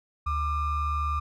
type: ring-modulated tone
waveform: triangle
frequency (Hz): 632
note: D#5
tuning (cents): +27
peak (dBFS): -20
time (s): 0.26-1.2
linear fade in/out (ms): 10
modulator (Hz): 557
effects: none